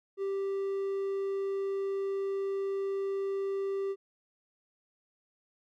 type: tone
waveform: triangle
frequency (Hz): 392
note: G4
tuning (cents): 0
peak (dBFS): -28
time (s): 0.17-3.96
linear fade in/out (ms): 50
effects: none